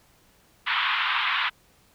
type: band-pass noise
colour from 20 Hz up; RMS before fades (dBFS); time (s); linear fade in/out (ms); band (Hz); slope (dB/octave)
pink; -25; 0.66-1.5; 20; 960 to 3600; 48
effects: pink hiss -60 dBFS RMS until 1.94 s